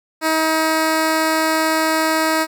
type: tone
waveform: 10% pulse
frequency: 317.9 Hz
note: D#4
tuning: 37 cents sharp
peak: -7 dBFS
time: 0.21-2.47 s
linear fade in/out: 50 ms
effects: none